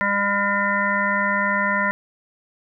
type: harmonic tone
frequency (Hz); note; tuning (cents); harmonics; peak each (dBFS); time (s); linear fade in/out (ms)
201.3; G3; +46; 1 / 3 / 5 / 7 / 9 / 10; -27 / -28 / -24 / -25 / -23 / -28; 0.01-1.91; 0
effects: none